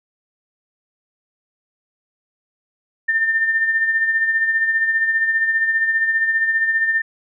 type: tone with tremolo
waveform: sine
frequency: 1800 Hz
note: A6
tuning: 39 cents sharp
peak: -13 dBFS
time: 3.08-7.02 s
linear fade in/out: 10 ms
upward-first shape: sine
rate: 15 Hz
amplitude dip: 50%
effects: none